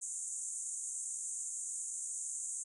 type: band-pass noise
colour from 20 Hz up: pink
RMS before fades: -41 dBFS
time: 0.01-2.64 s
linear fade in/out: 20 ms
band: 6600 to 9300 Hz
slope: 96 dB/octave
effects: none